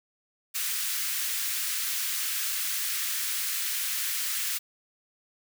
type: high-pass noise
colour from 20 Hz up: white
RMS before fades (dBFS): -30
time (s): 0.54-4.59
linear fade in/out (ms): 20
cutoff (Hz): 1400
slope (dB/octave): 24
effects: none